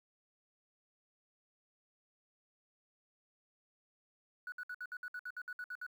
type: tone bursts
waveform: sine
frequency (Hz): 1473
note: F#6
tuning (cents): -8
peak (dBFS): -39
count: 13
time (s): 4.47-5.865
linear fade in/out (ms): 2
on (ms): 51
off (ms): 61
effects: tanh soft clip ceiling -37 dBFS + 11-bit